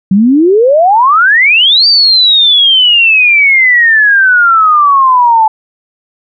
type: exponential two-way sweep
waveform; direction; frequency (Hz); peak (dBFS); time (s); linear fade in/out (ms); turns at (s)
sine; up then down; 183.7 to 4698 to 863; -3; 0.11-5.48; 5; 1.87
effects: none